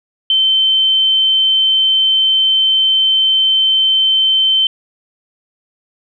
sine tone, 3091 Hz, G7, 25 cents flat, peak -9 dBFS, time 0.3-4.67 s, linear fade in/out 2 ms, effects none

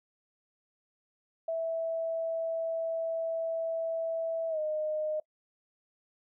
sine tone with pitch glide, 656 to 615.6 Hz, E5 to D#5, -9 to -19 cents, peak -29 dBFS, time 1.48-5.2 s, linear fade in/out 5 ms, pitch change -110 cents, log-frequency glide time 4.49-4.59 s, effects noise-tail reverb RT60 0.1 s tail -22 dB re dry

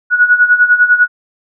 sine tone with tremolo, 1463 Hz, F#6, 20 cents flat, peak -3 dBFS, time 0.1-1.08 s, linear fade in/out 50 ms, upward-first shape sine, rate 10 Hz, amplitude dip 75%, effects none

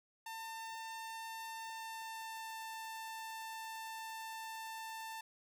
sawtooth tone with pitch glide, 899 to 891.2 Hz, A5 to A5, +37 to +22 cents, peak -40 dBFS, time 0.26-5.21 s, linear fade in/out 5 ms, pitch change -15 cents, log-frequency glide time 1.58-2.61 s, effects none

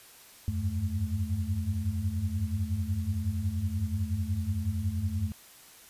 sine tone cluster, 84.8 / 95.5 / 101.2 / 216.3 Hz, E2 / G2 / G#2 / A3, +50 / -45 / -44 / -29 cents, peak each -32 / -31 / -37 / -36 dBFS, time 0.48-5.32 s, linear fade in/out 0 ms, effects white hiss -53 dBFS RMS until 5.89 s + resampled to 32000 Hz

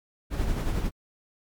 brown noise with tremolo, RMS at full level -25 dBFS, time 0.3-0.91 s, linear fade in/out 50 ms, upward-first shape sine, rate 11 Hz, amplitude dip 40%, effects MP3 96 kbps

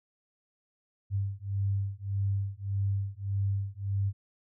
sine beating tone pair, 98.1 / 99.8 Hz, G2 / G2, +2 / +32 cents, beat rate 1.7 Hz, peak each -31 dBFS, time 1.1-4.13 s, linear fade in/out 50 ms, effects none

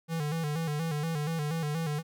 square tone with vibrato, 156.2 Hz, D#3, 7 cents sharp, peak -30 dBFS, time 0.08-2.03 s, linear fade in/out 50 ms, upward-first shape square, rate 4.2 Hz, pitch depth 89 cents each way, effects none

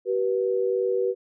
sine tone pair together, 382.9 / 485.6 Hz, G4 / B4, -41 / -29 cents, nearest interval major third, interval 412 cents, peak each -24 dBFS, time 0.05-1.15 s, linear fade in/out 50 ms, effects none

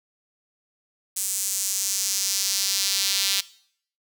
sawtooth tone with high-pass filter sweep, 195.7 Hz, G3, 3 cents flat, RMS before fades -25 dBFS, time 1.16-3.41 s, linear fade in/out 10 ms, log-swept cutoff 8200 to 3800 Hz, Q 1.8, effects noise-tail reverb RT60 0.6 s tail -19 dB re dry

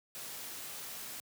white noise, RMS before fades -44 dBFS, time 0.15-1.2 s, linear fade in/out 0 ms, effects high-pass 100 Hz 12 dB/octave

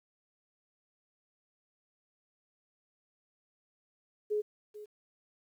sine tone with echo, 420.9 Hz, G#4, 23 cents sharp, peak -28 dBFS, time 4.3-4.42 s, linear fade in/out 20 ms, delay 440 ms, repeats 1, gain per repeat -15 dB, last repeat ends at 4.86 s, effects 11-bit

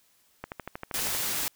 click train, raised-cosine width 0.5 ms, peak -20 dBFS, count 10, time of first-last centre 0.44-1.149 s, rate 12.7 Hz
white noise, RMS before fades -30 dBFS, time 0.94-1.48 s, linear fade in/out 0 ms
effects white hiss -65 dBFS RMS until 1.55 s

